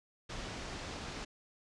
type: low-pass noise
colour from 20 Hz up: pink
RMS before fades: -43 dBFS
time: 0.29-1.25 s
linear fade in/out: 10 ms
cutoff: 6600 Hz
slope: 24 dB/octave
effects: resampled to 24000 Hz